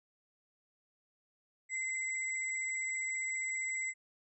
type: tone pair together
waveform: sine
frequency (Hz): 2061 / 7788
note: C7 / B8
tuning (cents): -27 / -25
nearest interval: octave + major seventh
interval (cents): 2302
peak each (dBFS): -35 / -40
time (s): 1.69-3.94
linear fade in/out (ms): 50
effects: none